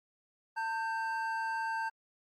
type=tone pair together; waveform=triangle; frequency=898.8 / 1568 Hz; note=A5 / G6; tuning=+37 / 0 cents; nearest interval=minor seventh; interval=963 cents; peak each=-32 / -35 dBFS; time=0.56-1.9 s; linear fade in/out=20 ms; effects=Opus 48 kbps